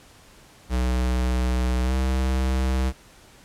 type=tone with pitch glide; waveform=square; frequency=62.4 to 64.94 Hz; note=B1 to C2; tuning=+19 to -12 cents; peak=-21 dBFS; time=0.69-2.93 s; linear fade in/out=50 ms; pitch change=+69 cents; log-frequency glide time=1.83-1.94 s; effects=pink hiss -51 dBFS RMS until 3.44 s + low-pass 11000 Hz 12 dB/octave